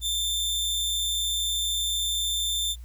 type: tone with amplitude modulation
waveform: sawtooth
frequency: 3568 Hz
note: A7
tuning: 23 cents sharp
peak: -20 dBFS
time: 0.01-2.76 s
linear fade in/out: 50 ms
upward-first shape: sine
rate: 187 Hz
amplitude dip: 40%
effects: added 60 Hz sine -38 dBFS peak until 2.84 s + white hiss -61 dBFS RMS until 2.84 s